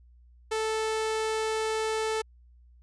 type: tone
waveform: sawtooth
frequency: 439.1 Hz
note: A4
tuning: 4 cents flat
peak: -23 dBFS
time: 0.51-2.22 s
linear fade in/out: 10 ms
effects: added 60 Hz sine -53 dBFS peak until 2.82 s + resampled to 22050 Hz